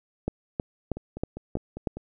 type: two click trains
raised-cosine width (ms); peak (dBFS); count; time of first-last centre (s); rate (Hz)
2; -23 / -13; 6 / 6; 0.97-1.97 / 0.28-1.872; 5 / 3.14
effects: none